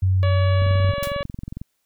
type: tone with pitch glide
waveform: sine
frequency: 93.9 to 95.54 Hz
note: F#2 to G2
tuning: +26 to -44 cents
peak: -15 dBFS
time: 0.02-0.92 s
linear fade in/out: 10 ms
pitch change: +30 cents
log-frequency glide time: 0.29-0.73 s
type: harmonic tone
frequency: 568 Hz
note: C#5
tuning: 42 cents sharp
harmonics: 1 / 2 / 3 / 4 / 5 / 6 / 7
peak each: -25 / -31 / -35 / -37 / -39 / -41 / -42 dBFS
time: 0.23-1.23 s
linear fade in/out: 0 ms
type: click train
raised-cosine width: 5 ms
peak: -19 dBFS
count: 23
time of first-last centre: 0.62-1.615 s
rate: 22.1 Hz
type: noise with exponential decay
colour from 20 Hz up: white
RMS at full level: -27 dBFS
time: 1.03-1.15 s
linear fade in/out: 2 ms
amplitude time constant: 26 ms
effects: white hiss -72 dBFS RMS until 1.85 s